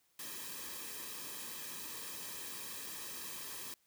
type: noise with comb filter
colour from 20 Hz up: white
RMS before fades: -45 dBFS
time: 0.19-3.74 s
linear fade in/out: 2 ms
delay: 1.4 ms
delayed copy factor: -0.7
effects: white hiss -74 dBFS RMS until 3.86 s